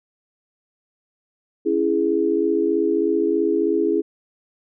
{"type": "chord", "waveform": "sine", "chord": "C# minor", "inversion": "none", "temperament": "just", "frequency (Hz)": [277.2, 332.6, 415.8], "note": ["C#4", "E4", "G#4"], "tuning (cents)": [0, 16, 2], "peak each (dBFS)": [-25, -20, -20], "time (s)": [1.65, 4.02], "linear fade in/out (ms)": 20, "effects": []}